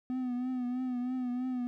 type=tone with vibrato; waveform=triangle; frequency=250.8 Hz; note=B3; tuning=27 cents sharp; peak=-29 dBFS; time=0.1-1.67 s; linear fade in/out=0 ms; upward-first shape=triangle; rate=3.1 Hz; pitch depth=56 cents each way; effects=none